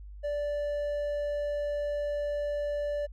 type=tone; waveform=triangle; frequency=584 Hz; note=D5; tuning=10 cents flat; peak=-27 dBFS; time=0.23-3.07 s; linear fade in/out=20 ms; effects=added 50 Hz sine -42 dBFS peak until 3.12 s